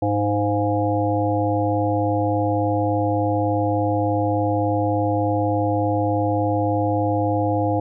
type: harmonic tone with a mistuned harmonic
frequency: 103.6 Hz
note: G#2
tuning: 4 cents flat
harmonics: 1 / 3 / 5 / 7 / 8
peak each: -23 / -23 / -24 / -25 / -27 dBFS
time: 0.02-7.8 s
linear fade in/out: 5 ms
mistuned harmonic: 7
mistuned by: -48 cents
effects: none